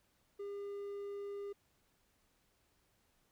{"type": "tone", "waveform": "triangle", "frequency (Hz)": 403.3, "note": "G4", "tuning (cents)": 49, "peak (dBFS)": -39, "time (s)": [0.39, 1.53], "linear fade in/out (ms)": 10, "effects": ["pink hiss -75 dBFS RMS until 3.31 s"]}